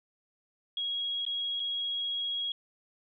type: tone with dropouts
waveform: sine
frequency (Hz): 3305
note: G#7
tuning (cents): -9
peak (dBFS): -30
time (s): 0.77-2.52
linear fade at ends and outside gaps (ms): 2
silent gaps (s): 1.252-1.264 / 1.597-1.6
effects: none